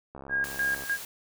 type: click train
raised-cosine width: 1 ms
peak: -28 dBFS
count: 48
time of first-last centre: 0.15-0.837 s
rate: 68.4 Hz
type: tone with tremolo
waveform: sine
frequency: 1626 Hz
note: G#6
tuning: 37 cents flat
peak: -24 dBFS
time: 0.29-0.98 s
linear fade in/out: 50 ms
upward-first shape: square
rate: 3.3 Hz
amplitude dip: 80%
type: noise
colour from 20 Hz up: white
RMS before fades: -40 dBFS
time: 0.44-1.05 s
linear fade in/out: 2 ms
effects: none